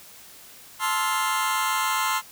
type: chord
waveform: sawtooth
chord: F major seventh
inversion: first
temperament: just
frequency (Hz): 873.1 / 1047.7 / 1309.6 / 1396.9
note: A5 / C6 / E6 / F6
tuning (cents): -14 / +2 / -12 / 0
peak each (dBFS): -25 / -21 / -26 / -27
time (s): 0.79-2.22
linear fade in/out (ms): 50
effects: white hiss -47 dBFS RMS until 2.31 s